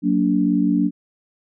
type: chord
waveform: sine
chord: Gb augmented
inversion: none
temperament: just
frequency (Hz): 185 / 231.2 / 289.1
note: Gb3 / Bb3 / D4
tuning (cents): 0 / -14 / -27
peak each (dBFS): -20 / -21 / -18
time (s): 0.02-0.91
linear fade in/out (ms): 50
effects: none